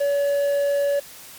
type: tone with quantisation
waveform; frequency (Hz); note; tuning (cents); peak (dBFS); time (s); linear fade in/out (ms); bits
triangle; 568; C#5; +42; -16; 0-1; 10; 7
effects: white hiss -42 dBFS RMS until 1.38 s + MP3 96 kbps